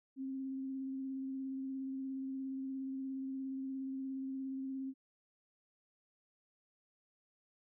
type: tone with vibrato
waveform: sine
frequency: 266.7 Hz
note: C4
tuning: 33 cents sharp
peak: -38 dBFS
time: 0.16-4.94 s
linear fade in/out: 50 ms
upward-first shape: sine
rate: 17 Hz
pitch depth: 15 cents each way
effects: none